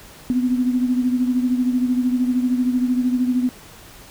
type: beating tone pair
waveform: sine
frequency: 248.7 / 261.7 Hz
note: B3 / C4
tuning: +12 / 0 cents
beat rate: 13 Hz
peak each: -17 / -24 dBFS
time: 0.3-3.49 s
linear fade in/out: 0 ms
effects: pink hiss -43 dBFS RMS until 4.1 s